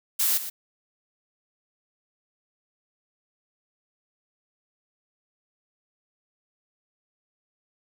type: noise with echo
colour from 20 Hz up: blue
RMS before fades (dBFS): -23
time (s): 0.19-0.38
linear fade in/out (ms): 10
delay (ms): 120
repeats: 1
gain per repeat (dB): -11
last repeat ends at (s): 0.5
effects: none